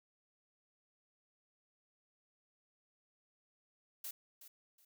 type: noise with echo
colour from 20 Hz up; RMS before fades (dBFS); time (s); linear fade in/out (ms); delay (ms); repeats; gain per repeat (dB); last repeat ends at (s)
blue; -44; 4.04-4.11; 5; 370; 2; -12; 4.85
effects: none